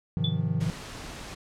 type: chord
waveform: triangle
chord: F minor seventh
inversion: first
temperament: just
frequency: 104.77 / 130.96 / 157.15 / 174.61 Hz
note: Ab2 / C3 / Eb3 / F3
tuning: +16 / +2 / +18 / 0 cents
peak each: -30 / -30 / -26 / -29 dBFS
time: 0.17-0.7 s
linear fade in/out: 0 ms
type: tone with exponential decay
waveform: sine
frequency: 3466 Hz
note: A7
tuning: 27 cents flat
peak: -25 dBFS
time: 0.24-0.41 s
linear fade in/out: 5 ms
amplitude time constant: 35 ms
type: noise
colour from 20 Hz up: pink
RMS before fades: -40 dBFS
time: 0.6-1.35 s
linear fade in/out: 10 ms
effects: low-pass 8000 Hz 12 dB/octave